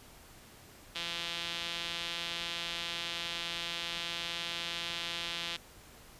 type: tone with band-pass filter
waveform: sawtooth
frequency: 170.2 Hz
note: F3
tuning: 44 cents flat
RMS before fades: -38 dBFS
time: 0.95-5.57 s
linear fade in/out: 10 ms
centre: 3400 Hz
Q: 2.6
effects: pink hiss -55 dBFS RMS until 6.19 s + resampled to 32000 Hz